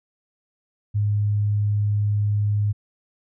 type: tone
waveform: sine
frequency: 103.7 Hz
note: G#2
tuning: 2 cents flat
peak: -18 dBFS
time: 0.94-2.73 s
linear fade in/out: 20 ms
effects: none